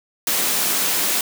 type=high-pass noise; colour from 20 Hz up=white; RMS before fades=-20 dBFS; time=0.27-1.21 s; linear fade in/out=2 ms; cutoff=150 Hz; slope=48 dB/octave; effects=none